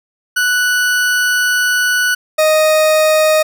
40% pulse tone pair in turn, 1480 / 622.3 Hz, F#6 / D#5, 0 / 0 cents, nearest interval octave + minor third, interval 1500 cents, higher first, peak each -11 / -8 dBFS, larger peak second, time 0.36-2.15 / 2.38-3.43 s, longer first, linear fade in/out 10 ms, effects none

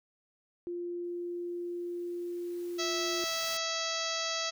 sine tone, 349.2 Hz, F4, in tune, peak -34 dBFS, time 0.67-3.24 s, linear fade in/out 0 ms
white noise with exponential growth, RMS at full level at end -43 dBFS, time 1.04-3.57 s, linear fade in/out 0 ms, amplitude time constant 550 ms
harmonic tone, 656 Hz, E5, 9 cents flat, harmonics 1 / 2 / 3 / 4 / 5 / 6 / 7 / 8 / 9 / 10, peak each -39 / -39 / -41 / -42 / -40 / -40 / -39 / -41 / -43 / -42 dBFS, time 2.78-4.51 s, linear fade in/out 20 ms
effects none

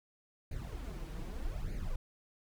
brown noise with flanger, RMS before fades -39 dBFS, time 0.51-1.96 s, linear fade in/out 5 ms, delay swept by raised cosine 0.44 to 6.34 ms, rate 0.82 Hz, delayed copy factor +0.75, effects none

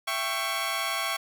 15% pulse chord, C# diminished, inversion first, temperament equal with one note detuned, 668.5 / 784 / 1108.7 Hz, E5 / G5 / C#6, +24 / 0 / 0 cents, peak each -27 / -28 / -23 dBFS, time 0.07-1.17 s, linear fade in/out 10 ms, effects none

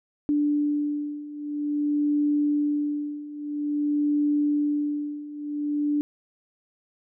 sine beating tone pair, 293.4 / 293.9 Hz, D4 / D4, -2 / +1 cents, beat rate 0.5 Hz, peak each -27 / -24 dBFS, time 0.29-6.01 s, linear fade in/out 0 ms, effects none

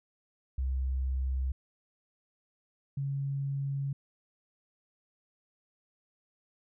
sine tone pair in turn, 65.41 / 138.6 Hz, C2 / C#3, 0 / 0 cents, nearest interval octave + minor second, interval 1300 cents, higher second, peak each -28 / -30 dBFS, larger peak first, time 0.58-1.52 / 2.97-3.93 s, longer second, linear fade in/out 5 ms, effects none

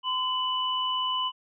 sine tone pair together, 1025.8 / 2976 Hz, C6 / F#7, -35 / +9 cents, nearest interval octave + tritone, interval 1844 cents, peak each -28 dBFS, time 0.03-1.32 s, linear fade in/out 50 ms, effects none

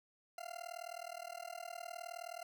40% pulse tone with amplitude modulation, 694 Hz, F5, 11 cents flat, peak -40 dBFS, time 0.38-2.43 s, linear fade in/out 2 ms, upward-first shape sine, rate 39.3 Hz, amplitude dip 100%, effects none

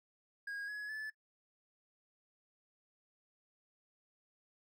triangle tone with pitch steps, 1637 / 1685.9 / 1736.3 Hz, G#6 / G#6 / A6, -25 / +26 / -23 cents, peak -38 dBFS, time 0.47-1.1 s, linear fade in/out 5 ms, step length 210 ms, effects noise-tail reverb RT60 0.1 s tail -18 dB re dry

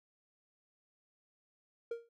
triangle tone with exponential decay, 466.2 Hz, A#4, in tune, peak -31 dBFS, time 1.91-2.09 s, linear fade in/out 5 ms, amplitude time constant 39 ms, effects none

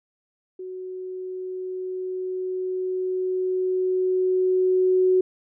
sine tone with level ramp, 370.6 Hz, F#4, 3 cents sharp, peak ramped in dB -32 to -15 dBFS, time 0.59-5.21 s, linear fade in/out 5 ms, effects none

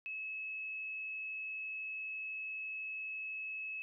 sine tone, 2586 Hz, E7, 34 cents flat, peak -39 dBFS, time 0.06-3.82 s, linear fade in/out 0 ms, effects none

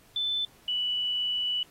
sine tone pair in turn, 3520 / 2960 Hz, A7 / F#7, 0 / 0 cents, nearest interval minor third, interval 300 cents, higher first, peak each -26 dBFS, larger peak neither, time 0.16-0.45 / 0.68-1.63 s, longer second, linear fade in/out 2 ms, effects pink hiss -59 dBFS RMS until 1.7 s + AAC 48 kbps

